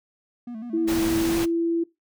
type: tone with vibrato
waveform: triangle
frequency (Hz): 230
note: A#3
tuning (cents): -23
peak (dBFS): -30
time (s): 0.47-1.37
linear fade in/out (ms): 5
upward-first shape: square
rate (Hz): 6.6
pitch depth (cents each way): 82
type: tone with pitch glide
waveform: sine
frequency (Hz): 329.6 to 335.2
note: E4 to E4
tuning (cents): 0 to +29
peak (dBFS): -20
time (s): 0.73-1.84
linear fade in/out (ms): 10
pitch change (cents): +29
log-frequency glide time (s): 1.25-1.37
type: noise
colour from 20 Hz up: pink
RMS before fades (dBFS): -30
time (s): 0.87-1.46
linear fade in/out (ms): 20
effects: noise-tail reverb RT60 0.2 s tail -21 dB re dry